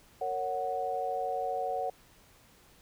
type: chord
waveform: sine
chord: F# major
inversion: first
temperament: just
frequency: 462.5 / 555 / 740 Hz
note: A#4 / C#5 / F#5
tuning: -14 / +2 / 0 cents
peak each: -37 / -36 / -32 dBFS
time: 0.21-1.9 s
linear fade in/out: 5 ms
effects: pink hiss -60 dBFS RMS until 2.81 s